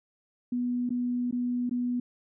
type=tone with dropouts; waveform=sine; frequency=245.2 Hz; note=B3; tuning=12 cents flat; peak=-26 dBFS; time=0.52-2 s; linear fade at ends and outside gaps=5 ms; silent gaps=0.893-0.904 / 1.311-1.325 / 1.695-1.71 s; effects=none